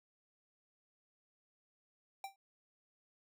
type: tone with exponential decay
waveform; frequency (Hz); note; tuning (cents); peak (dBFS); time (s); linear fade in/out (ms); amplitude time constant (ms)
square; 783; G5; -2; -39; 2.24-2.36; 2; 26
effects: none